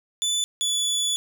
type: tone pair in turn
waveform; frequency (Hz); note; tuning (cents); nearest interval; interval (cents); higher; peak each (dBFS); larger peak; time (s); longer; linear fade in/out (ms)
25% pulse; 3490 / 3442; A7 / A7; -15 / -39; unison; 24; first; -18; neither; 0.22-0.44 / 0.61-1.16; second; 0
effects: none